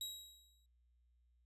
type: tone with exponential decay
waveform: sawtooth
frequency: 3836 Hz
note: A#7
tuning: 49 cents sharp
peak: -37 dBFS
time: 0.01-0.66 s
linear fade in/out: 2 ms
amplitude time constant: 140 ms
effects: added 60 Hz sine -70 dBFS peak until 1.45 s + resampled to 32000 Hz